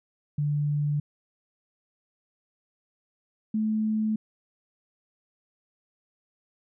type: tone pair in turn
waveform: sine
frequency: 146.83 / 216.8 Hz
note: D3 / A3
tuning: 0 / -25 cents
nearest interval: perfect fifth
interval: 675 cents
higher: second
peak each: -23 dBFS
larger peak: neither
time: 0.38-1 / 3.54-4.16 s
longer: neither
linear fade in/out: 5 ms
effects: none